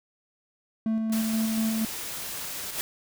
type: tone with tremolo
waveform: triangle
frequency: 221.6 Hz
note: A3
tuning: 13 cents sharp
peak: -21 dBFS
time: 0.86-1.85 s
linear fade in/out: 2 ms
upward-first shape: square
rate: 4.2 Hz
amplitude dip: 25%
type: noise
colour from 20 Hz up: white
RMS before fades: -35 dBFS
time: 1.12-2.71 s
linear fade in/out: 5 ms
type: noise with exponential growth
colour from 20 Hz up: white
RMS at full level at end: -28 dBFS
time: 2.47-2.81 s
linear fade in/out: 0 ms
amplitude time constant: 72 ms
effects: none